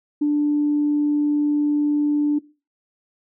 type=tone; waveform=sine; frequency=294.5 Hz; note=D4; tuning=5 cents sharp; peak=-15 dBFS; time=0.21-2.39 s; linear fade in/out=10 ms; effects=noise-tail reverb RT60 0.3 s tail -19 dB re dry + tanh soft clip ceiling -11 dBFS